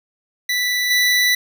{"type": "tone with level steps", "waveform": "25% pulse", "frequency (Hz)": 1975.5, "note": "B6", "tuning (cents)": 0, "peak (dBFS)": [-14, -10], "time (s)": [0.49, 1.35], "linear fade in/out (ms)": 5, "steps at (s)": 0.9, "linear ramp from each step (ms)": 10, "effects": []}